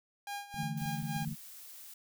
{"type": "tone with tremolo", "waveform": "sawtooth", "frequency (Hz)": 810, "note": "G#5", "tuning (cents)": -43, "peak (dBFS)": -33, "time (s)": [0.27, 1.25], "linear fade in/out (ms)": 2, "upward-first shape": "sine", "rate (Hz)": 3.6, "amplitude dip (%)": 80}
{"type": "clicks", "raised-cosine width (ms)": 5, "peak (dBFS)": -38, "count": 9, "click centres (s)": [0.543, 0.632, 0.816, 0.858, 1.026, 1.164, 1.225, 1.281, 1.324]}
{"type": "chord", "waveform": "sine", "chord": "D suspended second", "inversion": "none", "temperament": "equal", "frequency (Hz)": [146.83, 164.81, 220], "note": ["D3", "E3", "A3"], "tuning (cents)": [0, 0, 0], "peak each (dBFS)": [-38, -39, -40], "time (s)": [0.55, 1.36], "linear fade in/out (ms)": 50}
{"type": "noise", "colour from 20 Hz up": "blue", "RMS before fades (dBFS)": -50, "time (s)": [0.77, 1.94], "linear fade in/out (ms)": 5}
{"effects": []}